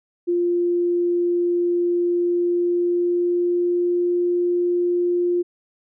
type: tone with pitch glide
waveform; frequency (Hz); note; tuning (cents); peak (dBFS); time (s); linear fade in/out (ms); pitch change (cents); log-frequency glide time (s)
sine; 349.2 to 351.8; F4 to F4; 0 to +13; -17; 0.27-5.43; 20; +13; 2.06-4.16
effects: none